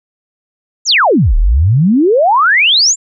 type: exponential two-way sweep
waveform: sine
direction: down then up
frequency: 7550 to 34.13 to 7550 Hz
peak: -6 dBFS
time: 0.85-2.96 s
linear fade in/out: 50 ms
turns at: 1.36 s
effects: none